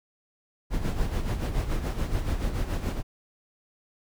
brown noise with tremolo, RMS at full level -25 dBFS, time 0.7-3.03 s, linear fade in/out 50 ms, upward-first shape sine, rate 7 Hz, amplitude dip 60%, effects none

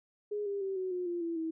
sine tone with pitch steps, 415.3 / 400.7 / 386.6 / 373 / 359.9 / 347.2 / 335 / 323.2 Hz, G#4 / G4 / G4 / F#4 / F#4 / F4 / E4 / E4, 0 / +38 / -24 / +14 / -48 / -10 / +28 / -34 cents, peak -32 dBFS, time 0.31-1.51 s, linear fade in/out 10 ms, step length 150 ms, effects none

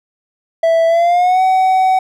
triangle tone with pitch glide, 659.3 to 753 Hz, E5 to F#5, 0 to +30 cents, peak -7 dBFS, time 0.63-1.99 s, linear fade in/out 5 ms, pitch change +230 cents, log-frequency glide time 0.87-1.42 s, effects none

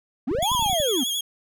triangle linear two-way sweep, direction up then down, 207.7 to 1046.5 to 226.1 Hz, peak -20 dBFS, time 0.27-1.04 s, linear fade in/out 10 ms, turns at 0.53 s
clicks, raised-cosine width 5 ms, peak -22 dBFS, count 12, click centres 0.314 / 0.35 / 0.387 / 0.428 / 0.517 / 0.55 / 0.595 / 0.625 / 0.662 / 0.698 / 0.73 / 0.801 s
sawtooth tone with vibrato, 3301 Hz, G#7, 11 cents flat, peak -21 dBFS, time 0.42-1.21 s, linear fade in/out 5 ms, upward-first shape triangle, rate 11 Hz, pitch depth 67 cents each way
effects none

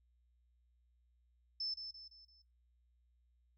sine tone with echo, 5274 Hz, E8, in tune, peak -37 dBFS, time 1.6-1.74 s, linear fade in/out 5 ms, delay 170 ms, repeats 4, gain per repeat -7 dB, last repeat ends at 2.42 s, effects noise-tail reverb RT60 0.3 s tail -21 dB re dry + added 60 Hz sine -70 dBFS peak until 3.57 s

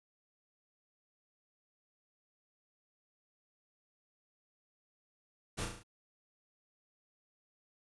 pink noise with echo, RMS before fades -38 dBFS, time 5.57-5.66 s, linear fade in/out 20 ms, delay 35 ms, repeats 5, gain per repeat -4 dB, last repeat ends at 5.835 s, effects resampled to 24000 Hz

